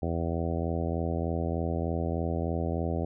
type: harmonic tone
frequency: 83.3 Hz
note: E2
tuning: 19 cents sharp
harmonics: 1 / 2 / 3 / 4 / 5 / 6 / 7 / 8 / 9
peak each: -31 / -34 / -36 / -37 / -38 / -39 / -39 / -40 / -41 dBFS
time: 0.02-3.05 s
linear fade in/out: 5 ms
effects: none